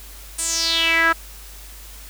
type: tone with band-pass filter sweep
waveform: sawtooth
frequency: 329.6 Hz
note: E4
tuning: in tune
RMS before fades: -19 dBFS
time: 0.38-1.13 s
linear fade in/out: 10 ms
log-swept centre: 9200 to 1400 Hz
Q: 4.9
effects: added 50 Hz sine -39 dBFS peak until 2.09 s + white hiss -42 dBFS RMS until 2.09 s